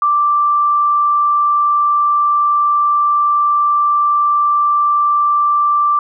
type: tone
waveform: sine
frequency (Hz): 1174.7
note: D6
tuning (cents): 0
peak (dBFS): -10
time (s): 0.02-5.99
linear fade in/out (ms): 2
effects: none